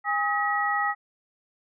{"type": "tone cluster", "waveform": "sine", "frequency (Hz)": [816, 1267, 1922], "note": ["G#5", "D#6", "B6"], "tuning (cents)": [-31, 31, -48], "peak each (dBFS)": -27, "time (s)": [0.04, 0.95], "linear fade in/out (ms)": 50, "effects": []}